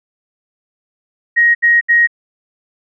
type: tone bursts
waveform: sine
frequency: 1882 Hz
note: A#6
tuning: 16 cents sharp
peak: -7 dBFS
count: 3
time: 1.36-2.074 s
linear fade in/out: 20 ms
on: 190 ms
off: 72 ms
effects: none